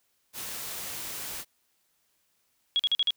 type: noise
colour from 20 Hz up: white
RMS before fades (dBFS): -37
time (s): 0.33-1.45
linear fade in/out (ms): 50
type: tone bursts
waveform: sine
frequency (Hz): 3322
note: G#7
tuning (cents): 0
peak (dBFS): -21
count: 5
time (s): 2.76-3.106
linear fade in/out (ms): 0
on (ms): 34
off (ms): 44
effects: white hiss -72 dBFS RMS until 3.16 s